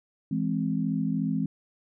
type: chord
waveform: sine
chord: E augmented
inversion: none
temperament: equal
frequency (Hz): 164.81 / 207.7 / 261.6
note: E3 / G#3 / B#3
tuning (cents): 0 / 0 / 0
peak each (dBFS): -29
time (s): 0.31-1.46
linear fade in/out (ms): 5
effects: none